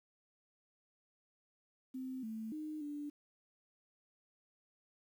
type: tone with pitch steps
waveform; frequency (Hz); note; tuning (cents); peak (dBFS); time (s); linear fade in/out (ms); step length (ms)
sine; 259.6 / 221.1 / 307.3 / 292.6; C4 / A3 / D#4 / D4; -13 / +9 / -21 / -6; -40; 1.94-3.1; 10; 290
effects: 11-bit

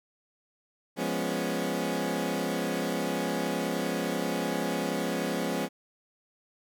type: chord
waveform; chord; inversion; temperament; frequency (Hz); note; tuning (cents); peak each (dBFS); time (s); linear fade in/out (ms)
20% pulse; C# dominant seventh; first; equal; 174.61 / 207.7 / 246.9 / 277.2; E#3 / G#3 / B3 / C#4; 0 / 0 / 0 / 0; -29; 0.96-5.69; 50
effects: none

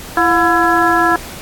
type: harmonic tone with a mistuned harmonic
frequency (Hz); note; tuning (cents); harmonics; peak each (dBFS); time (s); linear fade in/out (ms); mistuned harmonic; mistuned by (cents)
335.6; E4; +31; 1 / 2 / 3 / 4 / 5; -16 / -16 / -16 / -16 / -16; 0.17-1.16; 2; 2; +110
effects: pink hiss -31 dBFS RMS until 1.41 s + AAC 64 kbps

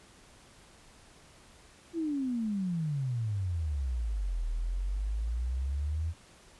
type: exponential two-way sweep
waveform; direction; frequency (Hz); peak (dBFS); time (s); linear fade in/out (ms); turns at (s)
sine; down then up; 343.2 to 38.89 to 83.9; -29; 1.93-6.14; 50; 4.47
effects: pink hiss -57 dBFS RMS until 6.59 s + resampled to 24000 Hz

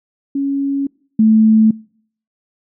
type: tone pair in turn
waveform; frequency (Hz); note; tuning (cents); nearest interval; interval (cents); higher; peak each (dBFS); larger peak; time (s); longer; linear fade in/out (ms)
sine; 277.4 / 219.1; C#4 / A3; +1 / -7; major third; 408; first; -15 / -7; second; 0.35-0.87 / 1.19-1.71; neither; 5
effects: noise-tail reverb RT60 0.6 s tail -26 dB re dry

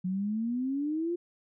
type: exponential sweep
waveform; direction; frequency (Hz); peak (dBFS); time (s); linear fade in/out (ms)
sine; up; 179.9 to 353.8; -28; 0.04-1.16; 10
effects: none

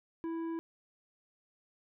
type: tone with tanh clipping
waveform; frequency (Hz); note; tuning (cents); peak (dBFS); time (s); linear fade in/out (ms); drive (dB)
sine; 329.6; E4; 0; -36; 0.24-0.59; 0; 9
effects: none

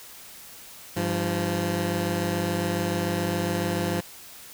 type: tone pair together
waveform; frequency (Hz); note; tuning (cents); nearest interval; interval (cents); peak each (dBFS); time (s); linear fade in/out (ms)
15% pulse; 100 / 172.93; G2 / F3; +35 / -17; major sixth; 948; -22 / -20; 0.96-4.01; 10
effects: white hiss -45 dBFS RMS until 4.53 s

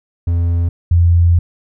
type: tone pair in turn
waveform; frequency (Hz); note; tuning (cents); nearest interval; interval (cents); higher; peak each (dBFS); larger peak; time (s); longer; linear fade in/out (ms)
triangle / sine; 85.5 / 85.8; F2 / F2; -36 / -30; unison; 6; second; -10 / -7; second; 0.27-0.69 / 0.91-1.39; second; 5
effects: none

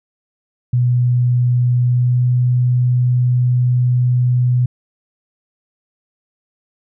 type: tone with pitch glide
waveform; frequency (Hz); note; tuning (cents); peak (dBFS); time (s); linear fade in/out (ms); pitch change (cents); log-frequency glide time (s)
sine; 123.1 to 124.17; B2 to B2; -5 to +10; -11; 0.73-4.66; 5; +15; 1.84-2.25
effects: none

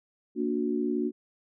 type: chord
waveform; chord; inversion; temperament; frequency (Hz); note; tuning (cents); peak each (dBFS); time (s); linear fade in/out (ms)
sine; Bb augmented; none; just; 233.1 / 291.4 / 364.2; Bb3 / D4 / F#4; 0 / -13 / -27; -30; 0.35-1.12; 50
effects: none

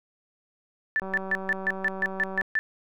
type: tone bursts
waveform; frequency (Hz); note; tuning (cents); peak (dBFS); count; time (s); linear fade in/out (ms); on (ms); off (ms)
sine; 1760; A6; 0; -21; 10; 0.96-2.59; 0; 37; 140
type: click train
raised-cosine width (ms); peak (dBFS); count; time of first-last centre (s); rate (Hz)
1; -23; 268; 1.02-2.418; 191
effects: none

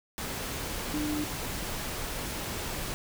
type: tone in noise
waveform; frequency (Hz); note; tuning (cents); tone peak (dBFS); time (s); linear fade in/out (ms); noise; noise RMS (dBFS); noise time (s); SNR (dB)
sine; 300; D4; +37; -29; 0.94-1.24; 0; pink; -35; 0.18-2.94; +3
effects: none

